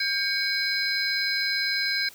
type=tone cluster; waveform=sine; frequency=1595 / 2232 / 4099 / 5010 Hz; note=G6 / C#7 / C8 / D#8; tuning=+30 / +11 / -36 / +11 cents; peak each=-29 dBFS; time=0-2.09 s; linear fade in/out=5 ms; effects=white hiss -49 dBFS RMS until 2.14 s